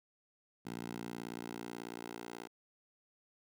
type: tone with high-pass filter sweep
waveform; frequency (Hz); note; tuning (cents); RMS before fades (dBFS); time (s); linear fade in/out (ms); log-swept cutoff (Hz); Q
10% pulse; 58.27; A#1; 0; -45; 0.65-2.48; 20; 180 to 410; 1.1
effects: none